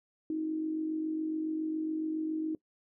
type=tone with amplitude modulation; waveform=sine; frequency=314.9 Hz; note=D#4; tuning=21 cents sharp; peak=-28 dBFS; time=0.3-2.55 s; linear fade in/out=2 ms; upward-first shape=sine; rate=47.2 Hz; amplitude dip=50%; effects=noise-tail reverb RT60 0.1 s tail -21 dB re dry